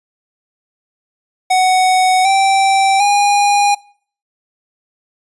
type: tone with pitch steps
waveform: square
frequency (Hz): 744 / 778.7 / 815.1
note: F#5 / G5 / G#5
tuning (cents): +9 / -12 / -33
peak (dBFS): -10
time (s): 1.5-3.75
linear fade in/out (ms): 10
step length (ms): 750
effects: noise-tail reverb RT60 0.5 s tail -23 dB re dry + resampled to 24000 Hz